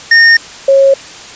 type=tone pair in turn; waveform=square / sine; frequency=1835 / 545.5 Hz; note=A#6 / C#5; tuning=-28 / -28 cents; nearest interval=octave + major sixth; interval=2100 cents; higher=first; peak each=-3 dBFS; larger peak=neither; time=0.11-0.37 / 0.68-0.94 s; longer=neither; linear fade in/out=5 ms; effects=white hiss -30 dBFS RMS until 1.35 s + resampled to 16000 Hz